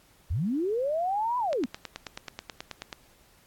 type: linear two-way sweep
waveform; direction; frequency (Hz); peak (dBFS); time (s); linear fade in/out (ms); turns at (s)
sine; up then down; 61.74 to 1008 to 206.6; -25; 0.3-1.66; 10; 1.38
type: click train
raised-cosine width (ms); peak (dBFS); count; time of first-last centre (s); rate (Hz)
0.2; -18; 14; 1.53-2.928; 9.3
effects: pink hiss -60 dBFS RMS until 3.46 s + AAC 64 kbps